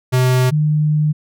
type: tone pair in turn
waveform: square / sine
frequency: 127.6 / 151.74 Hz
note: C3 / D#3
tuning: -43 / -43 cents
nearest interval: minor third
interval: 300 cents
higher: second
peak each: -12 dBFS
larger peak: neither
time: 0.12-0.51 / 0.51-1.13 s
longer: second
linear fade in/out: 20 ms
effects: none